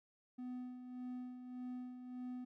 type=tone with tremolo; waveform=triangle; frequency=250 Hz; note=B3; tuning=21 cents sharp; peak=-40 dBFS; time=0.38-2.45 s; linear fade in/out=10 ms; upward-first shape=sine; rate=1.7 Hz; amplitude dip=55%; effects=none